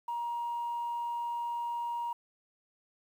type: tone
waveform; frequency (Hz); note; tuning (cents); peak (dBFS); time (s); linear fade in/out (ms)
sine; 946; A#5; +25; -31; 0.08-2.13; 5
effects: tanh soft clip ceiling -28 dBFS + 10-bit